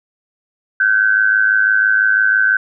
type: tone with amplitude modulation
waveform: sine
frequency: 1533 Hz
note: G6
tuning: 39 cents flat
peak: -7 dBFS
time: 0.8-2.57 s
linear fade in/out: 5 ms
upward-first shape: sine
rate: 106 Hz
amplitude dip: 70%
effects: none